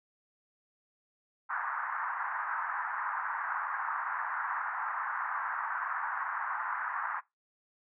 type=band-pass noise; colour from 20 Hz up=pink; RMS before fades=-35 dBFS; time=1.49-7.21 s; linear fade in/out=20 ms; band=890 to 1700 Hz; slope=48 dB/octave; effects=noise-tail reverb RT60 0.2 s tail -22 dB re dry

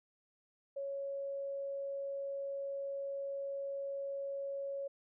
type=tone; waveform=sine; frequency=554.4 Hz; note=C#5; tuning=in tune; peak=-37 dBFS; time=0.76-4.88 s; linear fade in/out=10 ms; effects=none

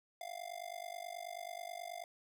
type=tone with amplitude modulation; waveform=square; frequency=698.5 Hz; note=F5; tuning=in tune; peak=-40 dBFS; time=0.21-2.04 s; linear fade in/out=2 ms; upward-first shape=sine; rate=49.3 Hz; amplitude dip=95%; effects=none

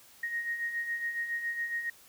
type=beating tone pair; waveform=sine; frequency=1864.7 / 1871.9 Hz; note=A#6 / A#6; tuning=0 / +7 cents; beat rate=7.2 Hz; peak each=-40 / -32 dBFS; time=0.23-1.9 s; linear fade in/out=5 ms; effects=white hiss -57 dBFS RMS until 2.08 s

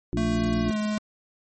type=harmonic tone; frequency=58.27 Hz; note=A#1; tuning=in tune; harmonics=1 / 2 / 3 / 5 / 6; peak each=-31 / -31 / -31 / -31 / -31 dBFS; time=0.13-0.71 s; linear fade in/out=0 ms
type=tone with pitch glide; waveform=square; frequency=222.5 to 212.1 Hz; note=A3 to G#3; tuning=+20 to +37 cents; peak=-25 dBFS; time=0.17-0.98 s; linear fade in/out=2 ms; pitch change=-83 cents; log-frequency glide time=0.63-0.78 s
effects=MP3 32 kbps

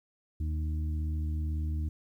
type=harmonic tone with a mistuned harmonic; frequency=77.78 Hz; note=D#2; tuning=in tune; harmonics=1 / 2 / 3 / 4; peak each=-29 / -43 / -46 / -45 dBFS; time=0.4-1.89 s; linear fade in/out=5 ms; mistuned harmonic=4; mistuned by=-19 cents; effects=11-bit

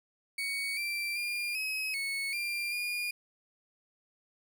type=tone with pitch steps; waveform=35% pulse; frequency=2236 / 2352 / 2408 / 2552 / 2206 / 2384 / 2427 Hz; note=C#7 / D7 / D7 / D#7 / C#7 / D7 / D#7; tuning=+14 / +2 / +43 / +43 / -9 / +25 / -44 cents; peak=-30 dBFS; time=0.38-3.11 s; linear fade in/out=5 ms; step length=390 ms; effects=12-bit

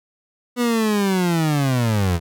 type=linear sweep; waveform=30% pulse; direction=down; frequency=246.9 to 81 Hz; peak=-14 dBFS; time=0.56-2.2 s; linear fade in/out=50 ms; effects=none

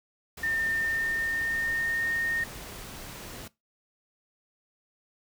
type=noise; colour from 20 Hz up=pink; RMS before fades=-42 dBFS; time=0.37-3.48 s; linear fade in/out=5 ms
type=tone with pitch glide; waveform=sine; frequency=1808 to 1839.6 Hz; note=A6 to A#6; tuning=+47 to -23 cents; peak=-26 dBFS; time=0.43-2.44 s; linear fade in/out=5 ms; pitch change=+30 cents; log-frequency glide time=0.73-2.11 s
effects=noise-tail reverb RT60 0.2 s tail -20 dB re dry

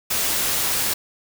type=noise; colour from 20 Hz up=white; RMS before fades=-22 dBFS; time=0.1-0.94 s; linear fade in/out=10 ms; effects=none

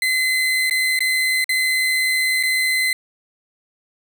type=tone with dropouts; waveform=35% pulse; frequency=2044 Hz; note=C7; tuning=41 cents flat; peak=-15 dBFS; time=0.02-2.93 s; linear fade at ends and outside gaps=2 ms; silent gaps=0.698-0.709 / 0.991-1.005 / 1.443-1.492 / 2.429-2.434 s; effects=none

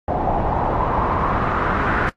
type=noise with low-pass filter sweep; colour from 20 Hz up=pink; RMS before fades=-20 dBFS; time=0.08-2.09 s; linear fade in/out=0 ms; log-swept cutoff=730 to 1500 Hz; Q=3.4; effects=noise-tail reverb RT60 0.1 s tail -17 dB re dry + AAC 32 kbps

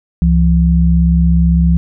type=tone pair together; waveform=sine; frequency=67.46 / 169.7 Hz; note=C#2 / F3; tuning=-46 / -49 cents; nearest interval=octave + major third; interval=1597 cents; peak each=-10 dBFS; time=0.22-1.77 s; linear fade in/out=0 ms; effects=none

